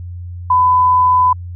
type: tone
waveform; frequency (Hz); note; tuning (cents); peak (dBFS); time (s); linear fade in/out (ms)
sine; 1003; B5; +26; -8; 0.5-1.33; 5
effects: added 88 Hz sine -25 dBFS peak until 1.55 s